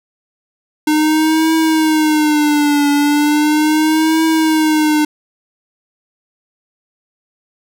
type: tone with vibrato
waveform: square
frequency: 304.2 Hz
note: D#4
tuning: 39 cents flat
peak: -11 dBFS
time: 0.87-5.05 s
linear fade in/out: 5 ms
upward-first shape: triangle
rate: 0.37 Hz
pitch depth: 100 cents each way
effects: none